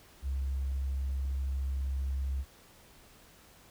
triangle tone with tanh clipping, 67.4 Hz, C#2, 48 cents flat, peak -30 dBFS, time 0.22-2.45 s, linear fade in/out 50 ms, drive 5 dB, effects pink hiss -58 dBFS RMS until 3.7 s

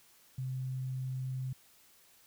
sine tone, 130 Hz, C3, 11 cents flat, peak -34 dBFS, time 0.38-1.53 s, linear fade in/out 5 ms, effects white hiss -63 dBFS RMS until 2.26 s

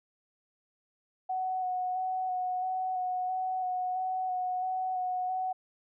sine tone with vibrato, 740 Hz, F#5, in tune, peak -29 dBFS, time 1.29-5.53 s, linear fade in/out 10 ms, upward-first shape square, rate 1.5 Hz, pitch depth 15 cents each way, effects none

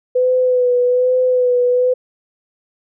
sine tone with vibrato, 500 Hz, B4, 21 cents sharp, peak -11 dBFS, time 0.15-1.94 s, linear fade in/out 10 ms, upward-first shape sine, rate 1.2 Hz, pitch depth 29 cents each way, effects none

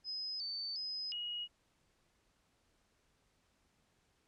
sine tone with pitch steps, 5060 / 4551 / 5050 / 2894 Hz, D#8 / C#8 / D#8 / F#7, +28 / +45 / +25 / -39 cents, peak -38 dBFS, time 0.04-1.48 s, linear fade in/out 50 ms, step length 360 ms, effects pink hiss -75 dBFS RMS until 4.27 s + low-pass 9000 Hz 12 dB/octave

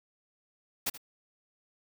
white noise with echo, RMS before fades -30 dBFS, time 0.86-0.9 s, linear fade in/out 10 ms, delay 78 ms, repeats 1, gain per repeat -15 dB, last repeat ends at 0.978 s, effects none

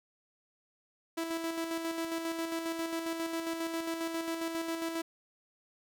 sawtooth tone with tremolo, 329.6 Hz, E4, in tune, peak -28 dBFS, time 1.17-5.02 s, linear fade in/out 10 ms, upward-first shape square, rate 7.4 Hz, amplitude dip 40%, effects none

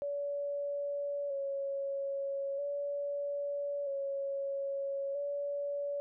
sine tone with vibrato, 562 Hz, C#5, 24 cents sharp, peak -33 dBFS, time 0.02-6 s, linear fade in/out 0 ms, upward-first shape square, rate 0.39 Hz, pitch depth 27 cents each way, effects none

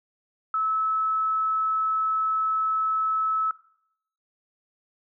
sine tone, 1300 Hz, E6, 24 cents flat, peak -22 dBFS, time 0.54-3.51 s, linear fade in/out 2 ms, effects noise-tail reverb RT60 0.7 s tail -19 dB re dry

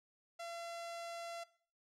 sawtooth tone, 680 Hz, F5, 46 cents flat, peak -40 dBFS, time 0.39-1.44 s, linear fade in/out 10 ms, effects noise-tail reverb RT60 0.5 s tail -19 dB re dry + low-pass 9000 Hz 12 dB/octave

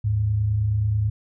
sine tone pair together, 76.21 / 105.6 Hz, D#2 / G#2, -35 / +29 cents, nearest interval tritone, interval 564 cents, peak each -29 / -19 dBFS, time 0.04-1.1 s, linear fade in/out 10 ms, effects none

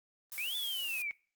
blue noise, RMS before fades -42 dBFS, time 0.32-1.02 s, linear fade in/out 0 ms
sine linear two-way sweep, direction up then down, 2217 to 3520 to 2217 Hz, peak -34 dBFS, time 0.38-1.11 s, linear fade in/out 0 ms, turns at 0.56 s
effects noise-tail reverb RT60 0.4 s tail -22 dB re dry + Opus 24 kbps

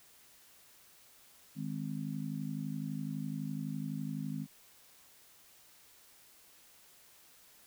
harmonic tone, 51.91 Hz, G#1, in tune, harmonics 3 / 4 / 5, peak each -39 / -40 / -41 dBFS, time 1.55-4.47 s, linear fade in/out 50 ms, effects white hiss -61 dBFS RMS until 7.66 s

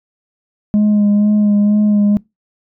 sine tone with vibrato, 207.7 Hz, G#3, in tune, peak -6 dBFS, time 0.74-2.17 s, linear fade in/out 0 ms, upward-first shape sine, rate 2.1 Hz, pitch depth 23 cents each way, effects noise-tail reverb RT60 0.2 s tail -25 dB re dry + tanh soft clip ceiling -8 dBFS

